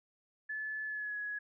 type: tone with pitch glide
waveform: sine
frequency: 1729 to 1678.8 Hz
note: A6 to G#6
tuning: -31 to +18 cents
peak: -36 dBFS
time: 0.49-1.39 s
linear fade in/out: 10 ms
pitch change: -51 cents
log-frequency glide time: 0.85-1.17 s
effects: none